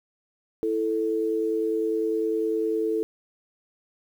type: tone pair together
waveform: sine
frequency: 330 / 439.9 Hz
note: E4 / A4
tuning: +2 / 0 cents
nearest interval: perfect fourth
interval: 498 cents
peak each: -27 / -24 dBFS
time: 0.63-3.03 s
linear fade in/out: 0 ms
effects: 9-bit